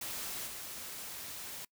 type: noise with level steps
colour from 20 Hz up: white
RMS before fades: -40 / -44 dBFS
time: 0.01-1.65 s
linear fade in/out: 5 ms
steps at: 0.46 s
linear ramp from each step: 20 ms
effects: noise-tail reverb RT60 0.1 s tail -24 dB re dry